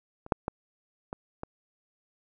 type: clicks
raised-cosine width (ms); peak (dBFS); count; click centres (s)
1; -29 / -8 / -15 / -21 / -21; 5; 0.264 / 0.322 / 0.481 / 1.129 / 1.434
effects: none